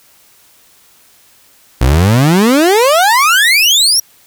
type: exponential sweep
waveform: 30% pulse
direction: up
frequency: 58.2 to 5790 Hz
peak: -4 dBFS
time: 1.81-4 s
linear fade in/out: 5 ms
effects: white hiss -47 dBFS RMS until 4.26 s